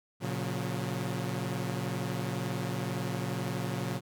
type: chord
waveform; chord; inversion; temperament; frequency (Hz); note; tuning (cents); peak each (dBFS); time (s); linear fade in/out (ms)
sawtooth; F# major; first; equal with one note detuned; 116.54 / 138.59 / 180.67; A#2 / C#3 / F#3; 0 / 0 / -41; -32; 0.2-4.01; 50
effects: none